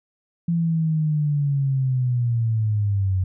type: linear sweep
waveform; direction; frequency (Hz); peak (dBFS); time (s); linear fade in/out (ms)
sine; down; 170.6 to 91.6; -18; 0.48-3.24; 5
effects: none